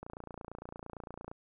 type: click train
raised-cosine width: 1 ms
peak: -29 dBFS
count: 38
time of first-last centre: 0.03-1.315 s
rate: 28.8 Hz
effects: none